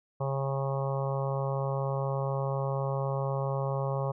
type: harmonic tone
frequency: 136.6 Hz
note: C#3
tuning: 25 cents flat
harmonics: 1 / 3 / 4 / 5 / 6 / 7 / 8 / 9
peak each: -30 / -38 / -34 / -42 / -40 / -42 / -40 / -49 dBFS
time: 0.2-4.12 s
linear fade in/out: 10 ms
effects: none